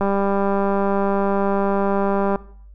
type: click train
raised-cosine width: 1 ms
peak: -8 dBFS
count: 466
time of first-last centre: 0.01-2.358 s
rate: 198 Hz
effects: noise-tail reverb RT60 0.6 s tail -20 dB re dry + added 50 Hz sine -40 dBFS peak until 2.74 s